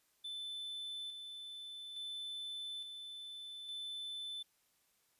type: tone with tremolo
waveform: triangle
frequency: 3520 Hz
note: A7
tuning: in tune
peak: -40 dBFS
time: 0.24-4.43 s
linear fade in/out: 10 ms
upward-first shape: square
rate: 0.58 Hz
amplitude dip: 40%
effects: white hiss -75 dBFS RMS until 5.19 s + resampled to 32000 Hz